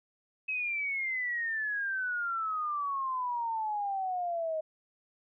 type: exponential sweep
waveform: sine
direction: down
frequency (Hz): 2572 to 622.3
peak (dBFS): -30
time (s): 0.48-4.61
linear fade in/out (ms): 10
effects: none